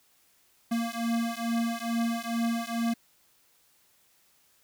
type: beating tone pair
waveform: square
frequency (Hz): 230.6 / 232.9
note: A#3 / A#3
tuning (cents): -19 / -1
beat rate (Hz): 2.3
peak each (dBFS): -31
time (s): 0.71-2.94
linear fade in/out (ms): 10
effects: white hiss -65 dBFS RMS until 4.63 s